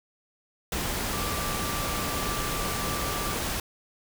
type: tone in noise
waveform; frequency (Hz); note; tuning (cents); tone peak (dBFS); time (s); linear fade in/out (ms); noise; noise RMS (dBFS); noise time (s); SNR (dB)
sine; 1173; D6; -2; -35; 1.13-3.34; 2; pink; -30; 0.72-3.6; -8
effects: none

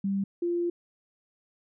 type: tone pair in turn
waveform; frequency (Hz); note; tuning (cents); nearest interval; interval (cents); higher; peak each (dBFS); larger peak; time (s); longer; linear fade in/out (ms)
sine; 196.7 / 346.3; G3 / F4; +6 / -15; minor seventh; 979; second; -25; neither; 0.04-0.24 / 0.42-0.7; second; 5
effects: none

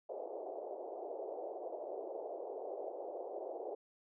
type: band-pass noise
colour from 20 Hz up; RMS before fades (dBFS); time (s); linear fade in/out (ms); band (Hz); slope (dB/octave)
white; -44; 0.09-3.75; 5; 370 to 720; 48
effects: none

